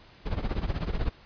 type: noise with tremolo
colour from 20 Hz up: brown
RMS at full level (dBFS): -25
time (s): 0.25-1.1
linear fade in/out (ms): 20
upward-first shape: triangle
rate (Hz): 16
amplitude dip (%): 90
effects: pink hiss -54 dBFS RMS until 1.25 s + resampled to 11025 Hz